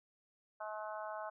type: harmonic tone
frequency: 213.8 Hz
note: A3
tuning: 49 cents flat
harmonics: 3 / 4 / 5 / 6 / 7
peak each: -44 / -46 / -48 / -50 / -51 dBFS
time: 0.6-1.3 s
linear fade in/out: 10 ms
effects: none